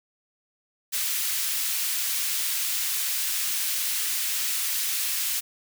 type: high-pass noise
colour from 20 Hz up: white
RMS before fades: -27 dBFS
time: 0.92-5.41 s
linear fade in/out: 20 ms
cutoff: 1900 Hz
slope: 12 dB/octave
effects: none